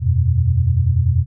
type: chord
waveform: sine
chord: E suspended second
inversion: none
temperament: equal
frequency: 82.41 / 92.5 / 123.47 Hz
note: E2 / F#2 / B2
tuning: 0 / 0 / 0 cents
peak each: -17 dBFS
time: 0-1.26 s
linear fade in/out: 50 ms
effects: none